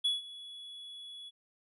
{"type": "tone with ADSR envelope", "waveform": "triangle", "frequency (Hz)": 3389, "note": "G#7", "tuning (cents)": 34, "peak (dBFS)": -24, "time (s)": [0.04, 1.31], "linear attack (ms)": 13, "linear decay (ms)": 160, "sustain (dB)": -19, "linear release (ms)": 32, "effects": ["resampled to 32000 Hz"]}